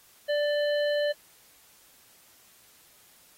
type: harmonic tone with a mistuned harmonic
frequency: 587 Hz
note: D5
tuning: 1 cent flat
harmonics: 1 / 3 / 5 / 7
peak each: -24 / -34 / -38 / -41 dBFS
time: 0.28-1.13 s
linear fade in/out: 20 ms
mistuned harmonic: 5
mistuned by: +52 cents
effects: white hiss -58 dBFS RMS until 3.37 s + AAC 48 kbps